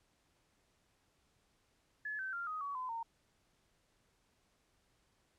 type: tone with pitch steps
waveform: sine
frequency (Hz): 1711 / 1542 / 1389.8 / 1252.5 / 1128.8 / 1017.4 / 916.9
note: A6 / G6 / F6 / D#6 / C#6 / C6 / A#5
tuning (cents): -49 / -29 / -9 / +11 / +31 / -49 / -29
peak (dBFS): -38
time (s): 2.05-3.03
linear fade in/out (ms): 5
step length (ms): 140
effects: pink hiss -75 dBFS RMS until 5.38 s + low-pass 10000 Hz 12 dB/octave